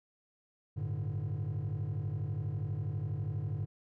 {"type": "chord", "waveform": "triangle", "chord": "G suspended second", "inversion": "none", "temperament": "just", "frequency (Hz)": [98, 110.25, 147], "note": ["G2", "A2", "D3"], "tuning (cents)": [0, 4, 2], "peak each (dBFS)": -34, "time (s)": [0.76, 3.66], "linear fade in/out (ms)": 20, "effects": ["tanh soft clip ceiling -28 dBFS"]}